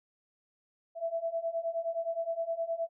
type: beating tone pair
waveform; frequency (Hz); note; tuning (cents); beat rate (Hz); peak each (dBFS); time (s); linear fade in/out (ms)
sine; 659 / 668.6; E5 / E5; -1 / +24; 9.6; -35 / -33; 0.95-2.89; 50
effects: none